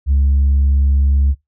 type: tone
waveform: sine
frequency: 69.3 Hz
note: C#2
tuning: in tune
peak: -8 dBFS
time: 0.06-1.35 s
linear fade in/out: 50 ms
effects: noise-tail reverb RT60 0.2 s tail -24 dB re dry + tanh soft clip ceiling -8 dBFS